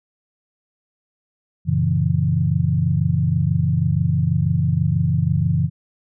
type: chord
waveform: sine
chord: F# dominant seventh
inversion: none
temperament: equal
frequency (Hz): 92.5 / 116.54 / 138.59 / 164.81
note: F#2 / A#2 / C#3 / E3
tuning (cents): 0 / 0 / 0 / 0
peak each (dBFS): -22 / -24 / -20 / -20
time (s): 1.65-5.7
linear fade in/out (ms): 50
effects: none